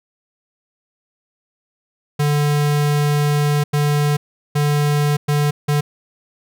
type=tone bursts at uneven times; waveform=square; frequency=146.83 Hz; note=D3; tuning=in tune; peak=-15 dBFS; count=5; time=2.19-3.64 / 3.73-4.17 / 4.55-5.17 / 5.28-5.51 / 5.68-5.81 s; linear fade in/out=10 ms; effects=none